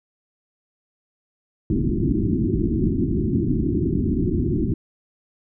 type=low-pass noise; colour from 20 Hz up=white; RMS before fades=-21 dBFS; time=1.7-4.74 s; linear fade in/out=2 ms; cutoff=370 Hz; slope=96 dB/octave; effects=none